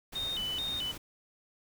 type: noise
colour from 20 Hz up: pink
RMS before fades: -44 dBFS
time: 0.12-0.98 s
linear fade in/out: 10 ms
type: tone with vibrato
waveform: sine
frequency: 3322 Hz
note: G#7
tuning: in tune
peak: -32 dBFS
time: 0.15-0.92 s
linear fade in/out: 10 ms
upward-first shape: square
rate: 2.3 Hz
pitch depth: 180 cents each way
effects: none